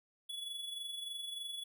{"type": "tone with amplitude modulation", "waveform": "square", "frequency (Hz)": 3400, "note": "G#7", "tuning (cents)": 40, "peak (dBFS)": -39, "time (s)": [0.29, 1.64], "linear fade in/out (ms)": 10, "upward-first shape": "sine", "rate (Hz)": 23.3, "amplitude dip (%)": 50, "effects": []}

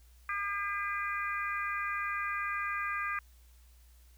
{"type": "harmonic tone", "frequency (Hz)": 403.1, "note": "G4", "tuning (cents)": 48, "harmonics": [3, 4, 5, 6], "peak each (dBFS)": [-35, -37, -39, -41], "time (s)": [0.29, 3.19], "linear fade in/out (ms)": 2, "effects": ["added 60 Hz sine -56 dBFS peak until 4.17 s", "white hiss -67 dBFS RMS until 4.17 s"]}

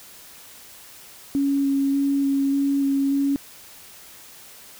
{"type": "tone with vibrato", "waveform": "sine", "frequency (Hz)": 277.2, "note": "C#4", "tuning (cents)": 0, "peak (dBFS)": -18, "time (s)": [1.35, 3.36], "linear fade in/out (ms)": 0, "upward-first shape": "square", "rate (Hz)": 1.7, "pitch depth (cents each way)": 10, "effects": ["white hiss -45 dBFS RMS until 4.79 s"]}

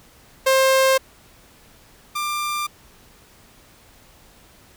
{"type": "tone pair in turn", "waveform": "sawtooth", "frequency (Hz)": [530, 1189.8], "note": ["C5", "D6"], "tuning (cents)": [22, 22], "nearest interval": "octave + major second", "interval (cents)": 1400, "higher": "second", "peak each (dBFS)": [-10, -19], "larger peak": "first", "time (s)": [[0.46, 0.98], [2.15, 2.67]], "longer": "neither", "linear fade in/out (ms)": 10, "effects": ["pink hiss -51 dBFS RMS until 4.76 s"]}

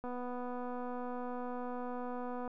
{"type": "click train", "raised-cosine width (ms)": 1, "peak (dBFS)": -29, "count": 603, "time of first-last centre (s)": [0.04, 2.477], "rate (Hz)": 247, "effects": []}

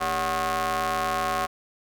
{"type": "ring-modulated tone", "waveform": "sawtooth", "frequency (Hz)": 172.7, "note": "F3", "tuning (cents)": -19, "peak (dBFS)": -17, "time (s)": [0, 1.47], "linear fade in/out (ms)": 20, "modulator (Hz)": 914, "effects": []}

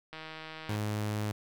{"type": "click train", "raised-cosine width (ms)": 0.3, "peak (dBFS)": -27, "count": 100, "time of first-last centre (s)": [0.13, 0.757], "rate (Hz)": 158}
{"type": "tone", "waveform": "sawtooth", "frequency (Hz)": 105.6, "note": "G#2", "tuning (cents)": 29, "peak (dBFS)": -27, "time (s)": [0.69, 1.32], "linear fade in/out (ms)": 5}
{"effects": []}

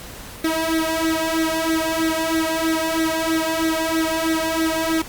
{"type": "tone with flanger", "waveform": "sawtooth", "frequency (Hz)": 322.8, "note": "E4", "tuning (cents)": -36, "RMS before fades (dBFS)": -21, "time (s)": [0.44, 5.02], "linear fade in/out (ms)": 5, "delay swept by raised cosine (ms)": [0.5, 2], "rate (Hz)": 3.1, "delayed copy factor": 0.85, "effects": ["pink hiss -37 dBFS RMS until 5.08 s", "Opus 48 kbps"]}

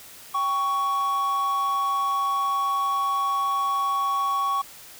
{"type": "tone pair together", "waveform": "triangle", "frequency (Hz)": [788.4, 1115], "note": ["G5", "C#6"], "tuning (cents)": [10, 10], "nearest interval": "tritone", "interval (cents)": 600, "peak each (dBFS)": [-30, -20], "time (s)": [0.34, 4.62], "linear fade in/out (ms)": 10, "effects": ["white hiss -45 dBFS RMS until 4.99 s"]}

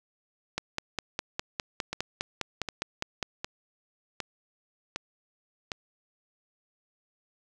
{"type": "two click trains", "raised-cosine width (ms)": 0.2, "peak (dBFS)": [-12, -15], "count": [14, 6], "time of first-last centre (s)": [[0.58, 3.228], [1.93, 5.718]], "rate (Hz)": [4.91, 1.32], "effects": []}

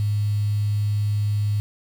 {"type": "tone with quantisation", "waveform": "sine", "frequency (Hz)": 103.83, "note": "G#2", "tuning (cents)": 0, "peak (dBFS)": -19, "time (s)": [0, 1.6], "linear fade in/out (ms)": 0, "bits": 7, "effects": []}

